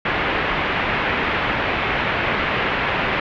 white low-pass noise, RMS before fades -21 dBFS, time 0.05-3.2 s, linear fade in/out 5 ms, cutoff 2600 Hz, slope 24 dB/octave, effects low-pass 4000 Hz 12 dB/octave

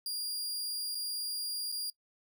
sawtooth tone with dropouts, 4814 Hz, D8, 42 cents sharp, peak -31 dBFS, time 0.06-1.9 s, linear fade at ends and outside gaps 2 ms, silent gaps 0.948-0.952 / 1.718-1.723 s, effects noise-tail reverb RT60 0.1 s tail -23 dB re dry

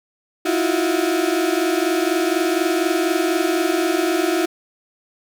35% pulse tone cluster, 320 / 340.3 / 364.3 Hz, D#4 / F4 / F#4, +49 / -45 / -27 cents, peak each -20 dBFS, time 0.45-4.46 s, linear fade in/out 10 ms, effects none

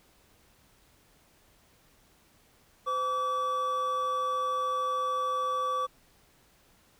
triangle tone pair together, 512 / 1150.6 Hz, C5 / D6, -38 / -36 cents, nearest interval octave + major second, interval 1402 cents, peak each -33 / -26 dBFS, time 2.86-5.87 s, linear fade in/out 20 ms, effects pink hiss -63 dBFS RMS until 6.99 s

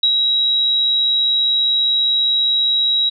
sine tone with ADSR envelope, 3855 Hz, B7, 43 cents flat, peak -10 dBFS, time 0.03-3.1 s, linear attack 4 ms, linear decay 71 ms, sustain -3 dB, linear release 17 ms, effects none

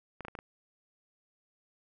clicks, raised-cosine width 0.5 ms, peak -26 dBFS, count 5, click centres 0.207 / 0.25 / 0.283 / 0.352 / 0.389 s, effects none

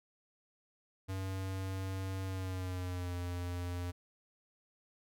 square tone with pitch glide, 95.3 to 88.41 Hz, G2 to F2, -48 to +22 cents, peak -37 dBFS, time 1.08-3.92 s, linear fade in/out 20 ms, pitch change -130 cents, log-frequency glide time 2.24-3.15 s, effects none

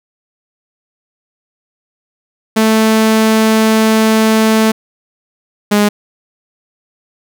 sawtooth tone pair in turn, 220 / 207.1 Hz, A3 / G#3, 0 / -5 cents, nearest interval minor second, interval 105 cents, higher first, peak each -4 dBFS, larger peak neither, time 2.56-4.72 / 5.71-5.89 s, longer first, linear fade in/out 10 ms, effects none

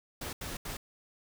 pink noise bursts at uneven times, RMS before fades -39 dBFS, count 3, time 0.21-0.33 / 0.41-0.57 / 0.65-0.77 s, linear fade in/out 5 ms, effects none

